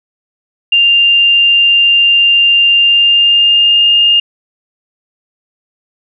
sine tone with pitch glide, 2794 to 2823 Hz, F7 to F7, 0 to +18 cents, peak -5 dBFS, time 0.72-4.2 s, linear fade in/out 5 ms, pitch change +18 cents, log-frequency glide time 2.74-3.89 s, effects none

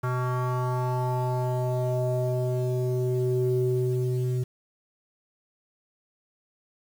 square tone with low-pass filter sweep, 125.7 Hz, B2, 31 cents sharp, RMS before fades -26 dBFS, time 0.03-4.44 s, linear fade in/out 10 ms, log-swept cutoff 1300 to 280 Hz, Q 3.9, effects 8-bit

